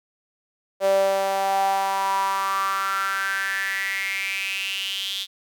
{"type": "tone with high-pass filter sweep", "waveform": "sawtooth", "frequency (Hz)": 194.6, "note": "G3", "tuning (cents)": -12, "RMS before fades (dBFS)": -24, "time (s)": [0.8, 5.27], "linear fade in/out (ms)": 50, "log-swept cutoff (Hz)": [550, 3500], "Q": 7.2, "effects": []}